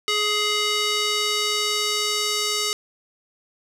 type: tone with band-pass filter sweep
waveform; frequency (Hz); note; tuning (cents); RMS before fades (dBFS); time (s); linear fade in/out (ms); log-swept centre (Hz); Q
square; 419; G#4; +15; -23; 0.08-2.73; 0; 3500 to 5300; 1.2
effects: none